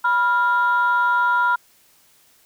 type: tone pair together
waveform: sine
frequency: 978.4 / 1396.9 Hz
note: B5 / F6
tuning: -16 / 0 cents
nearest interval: tritone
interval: 616 cents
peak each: -17 dBFS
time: 0.04-1.56 s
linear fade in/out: 10 ms
effects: tanh soft clip ceiling -10 dBFS + white hiss -56 dBFS RMS until 2.45 s